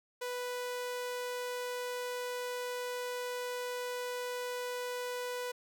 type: tone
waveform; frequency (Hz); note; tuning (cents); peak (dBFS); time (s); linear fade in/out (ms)
sawtooth; 493.9; B4; 0; -32; 0.21-5.52; 10
effects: none

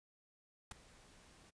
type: noise with ADSR envelope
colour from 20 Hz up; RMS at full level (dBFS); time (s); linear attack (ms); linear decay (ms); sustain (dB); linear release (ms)
pink; -42; 0.71-1.51; 4; 10; -21; 19
effects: noise-tail reverb RT60 0.1 s tail -24 dB re dry + resampled to 22050 Hz

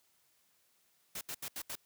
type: noise bursts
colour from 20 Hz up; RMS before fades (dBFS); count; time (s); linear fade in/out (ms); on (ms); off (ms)
white; -41; 5; 1.15-1.755; 5; 61; 75
effects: white hiss -72 dBFS RMS until 1.85 s + high-pass 60 Hz 12 dB/octave

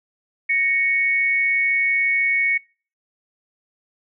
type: tone pair together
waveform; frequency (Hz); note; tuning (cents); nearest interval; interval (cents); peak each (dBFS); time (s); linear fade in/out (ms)
sine; 1881 / 2217; A#6 / C#7; +15 / 0; minor third; 285; -24 / -17; 0.49-2.58; 10
effects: noise-tail reverb RT60 0.4 s tail -26 dB re dry

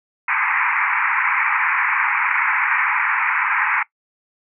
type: band-pass noise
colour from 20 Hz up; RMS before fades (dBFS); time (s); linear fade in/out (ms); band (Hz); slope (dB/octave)
white; -19; 0.28-3.83; 5; 850 to 2400; 96
effects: noise-tail reverb RT60 0.1 s tail -20 dB re dry

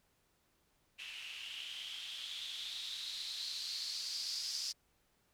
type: noise with low-pass filter sweep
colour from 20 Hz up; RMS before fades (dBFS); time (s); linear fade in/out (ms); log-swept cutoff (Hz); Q
violet; -43; 0.98-4.73; 20; 2700 to 5100; 6.2
effects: pink hiss -75 dBFS RMS until 5.33 s

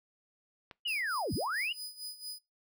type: click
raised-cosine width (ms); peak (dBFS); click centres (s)
0.3; -30; 0.712
type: linear two-way sweep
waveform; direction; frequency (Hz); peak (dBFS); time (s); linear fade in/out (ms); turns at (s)
sine; down then up; 3001 to 61.74 to 3001; -31; 0.85-1.73; 10; 1.34
type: tone with tremolo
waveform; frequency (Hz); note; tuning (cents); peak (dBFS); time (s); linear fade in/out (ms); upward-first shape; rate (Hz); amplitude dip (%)
sawtooth; 4978; D#8; 0; -35; 0.87-2.39; 10; sine; 4.4; 80
effects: noise-tail reverb RT60 0.2 s tail -23 dB re dry

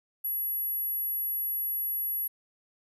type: tone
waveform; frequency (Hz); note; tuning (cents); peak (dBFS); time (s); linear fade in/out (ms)
sine; 11440; F9; +41; -28; 0.24-2.28; 10
effects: none

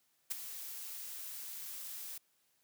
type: noise with ADSR envelope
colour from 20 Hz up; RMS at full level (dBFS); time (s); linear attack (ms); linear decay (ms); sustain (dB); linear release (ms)
blue; -33; 0.3-2.18; 17; 9; -12; 6
effects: white hiss -75 dBFS RMS until 2.63 s + high-pass 80 Hz 12 dB/octave

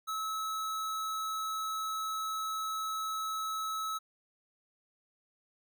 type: tone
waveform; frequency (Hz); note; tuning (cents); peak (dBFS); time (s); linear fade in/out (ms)
square; 1296; E6; -30; -34; 0.07-3.99; 20
effects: none

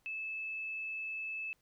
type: tone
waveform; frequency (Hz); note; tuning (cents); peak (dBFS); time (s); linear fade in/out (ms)
sine; 2615; E7; -15; -37; 0.06-1.53; 0
effects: pink hiss -75 dBFS RMS until 1.61 s

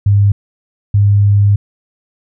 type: tone pair in turn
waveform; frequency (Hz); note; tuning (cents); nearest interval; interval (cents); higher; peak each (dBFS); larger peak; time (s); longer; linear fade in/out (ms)
sine; 101.1 / 101.57; G#2 / G#2; -46 / -38; unison; 8; second; -6; neither; 0.06-0.32 / 0.94-1.56; second; 5
effects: none

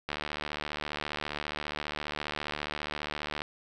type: click train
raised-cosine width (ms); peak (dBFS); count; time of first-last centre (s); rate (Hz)
0.3; -17; 250; 0.09-3.419; 74.8
effects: none

